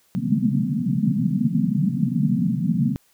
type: band-pass noise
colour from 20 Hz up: white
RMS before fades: -21 dBFS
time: 0.15-2.96 s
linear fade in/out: 0 ms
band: 130 to 250 Hz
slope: 96 dB/octave
effects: white hiss -61 dBFS RMS until 3.13 s